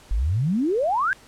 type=exponential sweep; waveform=sine; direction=up; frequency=44.4 to 1661.2 Hz; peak=-19 dBFS; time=0.11-1.13 s; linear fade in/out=0 ms; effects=pink hiss -50 dBFS RMS until 1.27 s + low-pass 10000 Hz 12 dB/octave